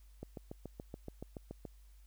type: click train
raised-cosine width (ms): 2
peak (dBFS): -30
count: 11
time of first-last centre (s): 0.23-1.652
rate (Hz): 7.03
effects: added 50 Hz sine -56 dBFS peak until 2.06 s + white hiss -72 dBFS RMS until 2.06 s